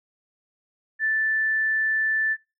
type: tone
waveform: sine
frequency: 1760 Hz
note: A6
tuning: in tune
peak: -20 dBFS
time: 0.99-2.37 s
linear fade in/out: 50 ms
effects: noise-tail reverb RT60 0.3 s tail -26 dB re dry